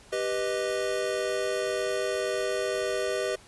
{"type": "chord", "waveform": "square", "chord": "G augmented", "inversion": "none", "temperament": "equal", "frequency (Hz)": [392, 493.9, 622.3], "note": ["G4", "B4", "D#5"], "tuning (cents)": [0, 0, 0], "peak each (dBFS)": -32, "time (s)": [0.12, 3.36], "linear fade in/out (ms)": 10, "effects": ["pink hiss -53 dBFS RMS until 3.47 s", "resampled to 24000 Hz"]}